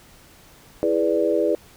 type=chord; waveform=sine; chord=E dominant seventh; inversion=none; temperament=equal; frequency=329.6 / 415.3 / 493.9 / 587.3 Hz; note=E4 / G#4 / B4 / D5; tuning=0 / 0 / 0 / 0 cents; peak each=-23 dBFS; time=0.83-1.55 s; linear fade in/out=0 ms; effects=pink hiss -50 dBFS RMS until 1.76 s